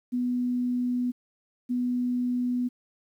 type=tone pair in turn; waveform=sine; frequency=246.9 / 246.9 Hz; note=B3 / B3; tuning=0 / 0 cents; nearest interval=unison; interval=0 cents; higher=neither; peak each=-24 dBFS; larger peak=neither; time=0.12-1.12 / 1.69-2.69 s; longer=neither; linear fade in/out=20 ms; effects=10-bit